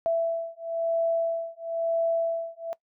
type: beating tone pair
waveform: sine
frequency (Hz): 664 / 665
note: E5 / E5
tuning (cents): +12 / +15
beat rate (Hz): 1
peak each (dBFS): -27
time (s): 0.06-2.73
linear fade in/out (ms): 0
effects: noise-tail reverb RT60 0.1 s tail -21 dB re dry